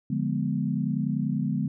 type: chord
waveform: sine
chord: D diminished seventh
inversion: none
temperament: equal with one note detuned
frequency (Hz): 146.83 / 176.75 / 207.7 / 246.9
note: D3 / F3 / Ab3 / Cb4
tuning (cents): 0 / +21 / 0 / 0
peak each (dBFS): -29 / -31 / -29 / -30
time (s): 0.1-1.68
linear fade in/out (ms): 5
effects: none